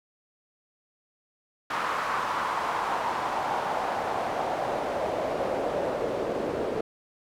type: noise with band-pass filter sweep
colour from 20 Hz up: pink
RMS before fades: -29 dBFS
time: 1.7-6.81 s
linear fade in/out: 5 ms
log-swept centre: 1200 to 450 Hz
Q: 2.5
effects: none